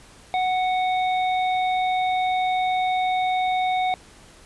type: harmonic tone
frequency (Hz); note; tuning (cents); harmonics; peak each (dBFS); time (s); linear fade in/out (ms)
740; F#5; 0; 1 / 3 / 5; -20 / -30 / -34; 0.34-3.94; 0
effects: pink hiss -49 dBFS RMS until 4.45 s + resampled to 24000 Hz